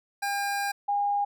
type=tone pair in turn; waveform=25% pulse / sine; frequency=804 / 812.9 Hz; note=G5 / G#5; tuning=+44 / -37 cents; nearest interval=unison; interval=19 cents; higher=second; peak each=-23 dBFS; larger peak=neither; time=0.22-0.72 / 0.88-1.25 s; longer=first; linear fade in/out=10 ms; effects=none